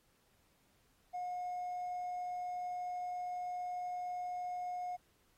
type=tone with hard clipping; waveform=triangle; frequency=720 Hz; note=F#5; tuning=47 cents flat; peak=-37 dBFS; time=1.13-4.97 s; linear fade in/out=20 ms; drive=2 dB; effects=pink hiss -73 dBFS RMS until 5.37 s + AAC 48 kbps